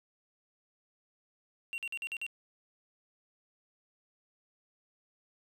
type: tone bursts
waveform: triangle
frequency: 2750 Hz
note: F7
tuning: 27 cents flat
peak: -33 dBFS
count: 6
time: 1.73-2.265 s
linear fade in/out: 0 ms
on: 50 ms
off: 47 ms
effects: none